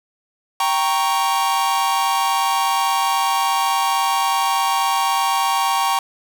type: chord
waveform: 45% pulse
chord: G diminished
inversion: none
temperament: equal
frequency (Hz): 784 / 932.3 / 1108.7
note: G5 / Bb5 / Db6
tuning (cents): 0 / 0 / 0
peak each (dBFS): -21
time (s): 0.6-5.99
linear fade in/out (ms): 2
effects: none